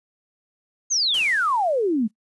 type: exponential sweep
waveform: sine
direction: down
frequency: 6645 to 205.4 Hz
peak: -18 dBFS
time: 0.9-2.08 s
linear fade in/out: 20 ms
type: noise with exponential decay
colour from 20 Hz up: white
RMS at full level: -33 dBFS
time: 1.14-2.11 s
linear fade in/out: 2 ms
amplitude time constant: 210 ms
effects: noise-tail reverb RT60 0.1 s tail -23 dB re dry + resampled to 24000 Hz